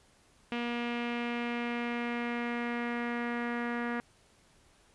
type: tone with low-pass filter sweep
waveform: sawtooth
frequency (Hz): 238.4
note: A#3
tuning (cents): +39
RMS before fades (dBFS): -34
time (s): 0.52-4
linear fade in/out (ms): 0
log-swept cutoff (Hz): 2700 to 1800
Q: 2.9
effects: pink hiss -64 dBFS RMS until 4.94 s + resampled to 24000 Hz